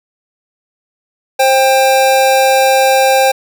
square tone pair together, 529.9 / 794 Hz, C5 / G5, +22 / +22 cents, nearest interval perfect fifth, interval 700 cents, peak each -11 dBFS, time 1.39-3.32 s, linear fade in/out 10 ms, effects none

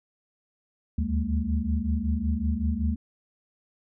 sine tone cluster, 73.8 / 79.1 / 201.5 / 226.6 Hz, D2 / D#2 / G3 / A#3, +9 / +29 / +48 / -49 cents, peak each -28 / -28 / -32 / -30 dBFS, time 0.98-2.96 s, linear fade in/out 5 ms, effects none

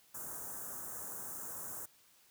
white band-stop noise, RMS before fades -44 dBFS, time 0.14-1.86 s, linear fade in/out 10 ms, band 1600 to 6400 Hz, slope 48 dB/octave, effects white hiss -66 dBFS RMS until 2.3 s + high-pass 60 Hz 12 dB/octave

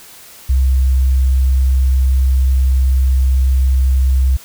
sine tone, 65.41 Hz, C2, in tune, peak -9 dBFS, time 0.49-4.37 s, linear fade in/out 10 ms, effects white hiss -39 dBFS RMS until 4.44 s

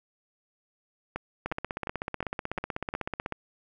two click trains, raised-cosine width 0.5 ms, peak -17 / -16 dBFS, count 6 / 31, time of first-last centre 1.16-2.939 / 1.46-3.323 s, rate 2.81 / 16.1 Hz, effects none

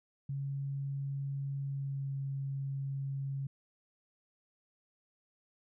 sine tone with pitch glide, 138.59 to 137.16 Hz, C#3 to C#3, 0 to -18 cents, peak -34 dBFS, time 0.29-3.47 s, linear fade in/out 5 ms, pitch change -18 cents, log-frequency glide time 1.63-2.14 s, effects none

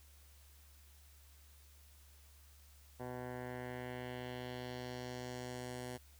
10% pulse tone with low-pass filter sweep, 125 Hz, B2, 21 cents sharp, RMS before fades -45 dBFS, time 2.99-5.98 s, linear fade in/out 20 ms, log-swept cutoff 1200 to 11000 Hz, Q 1.5, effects added 71 Hz sine -60 dBFS peak until 6.19 s + white hiss -66 dBFS RMS until 6.19 s

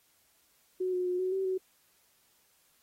sine tone with pitch steps, 369.4 / 362.7 / 360.4 / 371.1 / 383.4 / 374.7 Hz, F#4 / F#4 / F#4 / F#4 / G4 / F#4, -3 / -34 / -45 / +5 / -38 / +22 cents, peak -28 dBFS, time 0.8-1.58 s, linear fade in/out 10 ms, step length 130 ms, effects white hiss -68 dBFS RMS until 2.82 s + AAC 48 kbps

